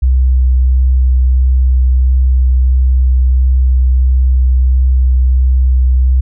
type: tone with vibrato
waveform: sine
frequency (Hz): 63.8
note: C2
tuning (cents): -43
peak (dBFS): -6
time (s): 0.02-6.21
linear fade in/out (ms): 10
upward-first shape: sine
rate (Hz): 1.5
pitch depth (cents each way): 10
effects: none